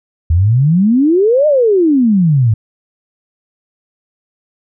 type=exponential two-way sweep; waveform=sine; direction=up then down; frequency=77.78 to 621 to 104.2 Hz; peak=-7 dBFS; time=0.3-2.54 s; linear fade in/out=5 ms; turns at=1.47 s; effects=none